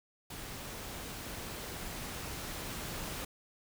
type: noise with level ramp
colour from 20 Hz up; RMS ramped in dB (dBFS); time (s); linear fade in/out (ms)
pink; -44 to -40; 0.3-3.25; 5
effects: none